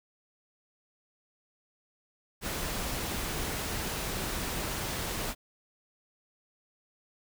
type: noise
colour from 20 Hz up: pink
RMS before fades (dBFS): -34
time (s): 2.41-5.35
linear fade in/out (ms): 50
effects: none